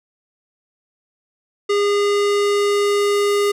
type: tone with low-pass filter sweep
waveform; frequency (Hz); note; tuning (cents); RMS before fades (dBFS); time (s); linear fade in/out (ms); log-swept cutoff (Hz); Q
square; 407.7; G#4; -32; -17; 1.69-3.52; 10; 6300 to 12000; 0.75
effects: none